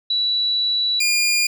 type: tone pair in turn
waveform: sine / 20% pulse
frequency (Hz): 3937 / 2415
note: B7 / D7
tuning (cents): -6 / +48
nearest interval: minor sixth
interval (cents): 846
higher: first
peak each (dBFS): -17 / -11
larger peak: second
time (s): 0.1-1 / 1-1.47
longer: first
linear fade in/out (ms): 5
effects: none